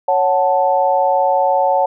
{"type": "chord", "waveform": "sine", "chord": "F# minor", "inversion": "second", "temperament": "equal", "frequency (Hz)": [554.4, 740, 880], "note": ["C#5", "F#5", "A5"], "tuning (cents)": [0, 0, 0], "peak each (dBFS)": -16, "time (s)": [0.08, 1.86], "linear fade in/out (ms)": 5, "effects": []}